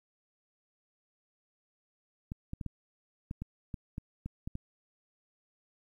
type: clicks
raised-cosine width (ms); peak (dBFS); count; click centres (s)
5; -25; 11; 2.319 / 2.534 / 2.612 / 2.663 / 3.311 / 3.42 / 3.742 / 3.981 / 4.26 / 4.475 / 4.554
effects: 11-bit